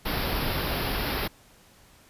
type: band-stop noise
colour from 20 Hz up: pink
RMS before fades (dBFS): -28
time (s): 0.05-1.28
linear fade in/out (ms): 10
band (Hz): 5300 to 11000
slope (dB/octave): 96
effects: pink hiss -56 dBFS RMS until 2.09 s + resampled to 32000 Hz